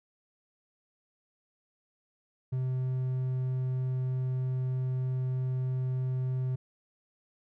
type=tone; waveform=triangle; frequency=128.8 Hz; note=C3; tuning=27 cents flat; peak=-26 dBFS; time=2.52-6.56 s; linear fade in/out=10 ms; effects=none